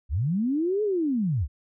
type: linear two-way sweep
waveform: sine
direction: up then down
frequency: 55.4 to 433 to 55.4 Hz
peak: -22 dBFS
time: 0.09-1.48 s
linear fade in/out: 50 ms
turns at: 0.83 s
effects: none